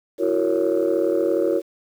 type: chord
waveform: sine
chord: F# dominant seventh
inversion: third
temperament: just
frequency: 333 / 370 / 462.5 / 555 Hz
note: E4 / F#4 / A#4 / C#5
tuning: +18 / 0 / -14 / +2 cents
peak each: -22 dBFS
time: 0.18-1.62 s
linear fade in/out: 50 ms
effects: tanh soft clip ceiling -11 dBFS + 8-bit